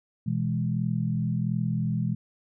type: chord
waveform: sine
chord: E major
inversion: second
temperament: equal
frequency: 123.47 / 164.81 / 207.7 Hz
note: B2 / E3 / G#3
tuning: 0 / 0 / 0 cents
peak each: -28 / -28 / -30 dBFS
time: 0.26-2.15 s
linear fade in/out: 10 ms
effects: none